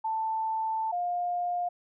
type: tone pair in turn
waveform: sine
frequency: 885 / 707.4 Hz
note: A5 / F5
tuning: +10 / +22 cents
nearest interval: major third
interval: 388 cents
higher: first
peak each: -27 dBFS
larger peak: neither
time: 0.04-0.92 / 0.92-1.69 s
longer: first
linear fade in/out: 10 ms
effects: none